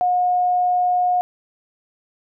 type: tone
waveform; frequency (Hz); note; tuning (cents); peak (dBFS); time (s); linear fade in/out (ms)
sine; 721; F#5; -45; -15; 0.01-1.21; 0
effects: none